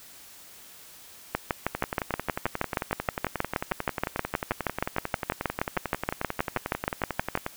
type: two click trains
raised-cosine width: 0.5 ms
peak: -13 / -9 dBFS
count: 65 / 39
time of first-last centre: 1.75-7.464 / 1.35-7.353 s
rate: 11.2 / 6.33 Hz
effects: white hiss -49 dBFS RMS until 7.56 s